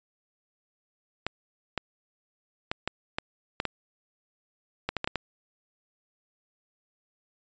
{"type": "clicks", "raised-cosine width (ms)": 0.3, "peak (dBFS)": -12, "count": 12, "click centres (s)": [1.266, 1.777, 2.715, 2.876, 3.185, 3.601, 3.653, 4.89, 4.967, 5.044, 5.075, 5.157], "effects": ["resampled to 16000 Hz"]}